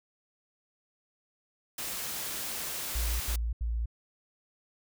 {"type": "noise", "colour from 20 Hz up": "white", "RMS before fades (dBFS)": -36, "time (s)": [1.78, 3.36], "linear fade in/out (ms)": 5}
{"type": "tone bursts", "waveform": "sine", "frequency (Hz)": 57.2, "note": "A#1", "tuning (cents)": -32, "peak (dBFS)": -28, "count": 3, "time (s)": [2.95, 3.858], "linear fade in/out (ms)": 5, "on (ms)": 250, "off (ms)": 79}
{"effects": []}